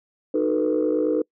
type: chord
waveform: sine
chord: B dominant seventh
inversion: first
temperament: just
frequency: 308.7 / 370.4 / 444.5 / 493.9 Hz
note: D#4 / F#4 / A4 / B4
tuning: -14 / +2 / +18 / 0 cents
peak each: -22 / -28 / -23 / -23 dBFS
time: 0.34-1.22 s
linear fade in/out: 5 ms
effects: noise-tail reverb RT60 0.1 s tail -26 dB re dry + tanh soft clip ceiling -12 dBFS